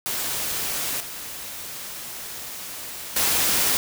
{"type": "noise with level steps", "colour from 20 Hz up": "white", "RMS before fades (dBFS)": [-27, -35, -21], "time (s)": [0.06, 3.77], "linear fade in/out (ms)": 0, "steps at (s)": [1, 3.16], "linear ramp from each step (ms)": 5, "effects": []}